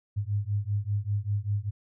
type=beating tone pair; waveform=sine; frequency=100.1 / 105.2 Hz; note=G2 / G#2; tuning=+37 / +23 cents; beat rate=5.1 Hz; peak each=-29 dBFS; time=0.16-1.71 s; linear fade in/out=20 ms; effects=none